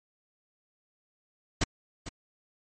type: noise with echo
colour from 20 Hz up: pink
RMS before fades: -25 dBFS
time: 1.61-1.64 s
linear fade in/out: 5 ms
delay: 450 ms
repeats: 1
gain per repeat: -13 dB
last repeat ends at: 2.09 s
effects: MP3 32 kbps